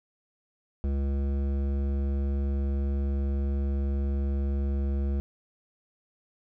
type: tone with hard clipping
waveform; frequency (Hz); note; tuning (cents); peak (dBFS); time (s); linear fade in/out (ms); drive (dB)
sine; 69.3; C#2; 0; -27; 0.84-5.2; 0; 13
effects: none